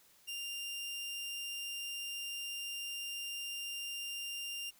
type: tone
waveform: sawtooth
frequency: 2794 Hz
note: F7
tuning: in tune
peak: -36 dBFS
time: 0.27-4.71 s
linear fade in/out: 20 ms
effects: white hiss -65 dBFS RMS until 4.79 s